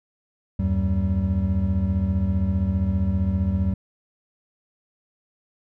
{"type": "tone cluster", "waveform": "triangle", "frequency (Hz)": [78.1, 93.3, 191.9], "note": ["D#2", "F#2", "G3"], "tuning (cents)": [7, 15, -37], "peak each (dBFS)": -22, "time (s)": [0.59, 3.74], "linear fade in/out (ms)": 5, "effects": []}